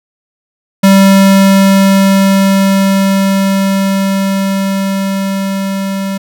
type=tone with level ramp; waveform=square; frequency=194.7 Hz; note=G3; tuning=12 cents flat; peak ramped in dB=-3 to -15 dBFS; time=0.83-6.18 s; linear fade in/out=10 ms; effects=none